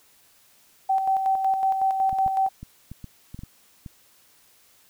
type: tone with tremolo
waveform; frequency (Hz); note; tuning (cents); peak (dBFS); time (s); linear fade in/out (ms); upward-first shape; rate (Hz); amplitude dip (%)
sine; 770; G5; -31; -18; 0.89-2.49; 10; square; 5.4; 45
type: clicks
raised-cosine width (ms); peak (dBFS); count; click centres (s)
5; -25; 9; 2.129 / 2.263 / 2.63 / 2.916 / 3.043 / 3.345 / 3.391 / 3.435 / 3.862
effects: white hiss -58 dBFS RMS until 4.89 s